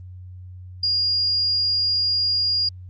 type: tone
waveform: sine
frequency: 4839 Hz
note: D#8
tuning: 49 cents flat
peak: -18 dBFS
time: 0.83-2.69 s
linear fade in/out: 5 ms
effects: added 91 Hz sine -36 dBFS peak until 2.89 s + Opus 24 kbps